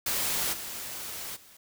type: noise with level steps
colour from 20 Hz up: white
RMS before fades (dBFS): -29 / -38 / -54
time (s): 0.06-1.57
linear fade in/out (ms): 5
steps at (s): 0.52 / 1.35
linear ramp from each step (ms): 20
effects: none